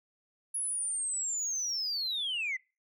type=linear sweep; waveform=sine; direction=down; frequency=10548 to 1971 Hz; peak=-29 dBFS; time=0.54-2.57 s; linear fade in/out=10 ms; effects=noise-tail reverb RT60 0.3 s tail -26 dB re dry + tanh soft clip ceiling -28 dBFS